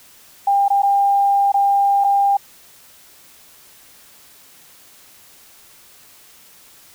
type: tone with dropouts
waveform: sine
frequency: 799 Hz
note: G5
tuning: 33 cents sharp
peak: -12 dBFS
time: 0.47-2.37 s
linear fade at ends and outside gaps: 5 ms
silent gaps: 0.682-0.702 / 0.821-0.831 / 1.52-1.541 / 2.041-2.044 s
effects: white hiss -47 dBFS RMS until 6.94 s